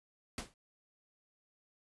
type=noise with exponential decay; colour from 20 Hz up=pink; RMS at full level=-36 dBFS; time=0.38-0.54 s; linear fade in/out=2 ms; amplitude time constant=34 ms; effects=resampled to 24000 Hz